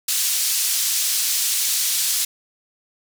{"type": "band-pass noise", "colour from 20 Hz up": "pink", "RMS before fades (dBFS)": -21, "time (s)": [0.08, 2.25], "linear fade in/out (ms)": 5, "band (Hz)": [4900, 15000], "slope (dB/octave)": 12, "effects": []}